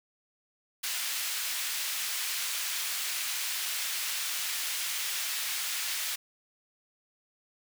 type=high-pass noise; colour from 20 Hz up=pink; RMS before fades=-33 dBFS; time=0.83-6.16 s; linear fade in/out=10 ms; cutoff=2200 Hz; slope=12 dB/octave; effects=none